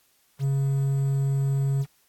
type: tone with quantisation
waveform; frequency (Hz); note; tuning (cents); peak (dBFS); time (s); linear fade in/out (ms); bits
triangle; 137.6; C#3; -12; -19; 0.39-1.86; 50; 8
effects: white hiss -64 dBFS RMS until 2.08 s + AAC 64 kbps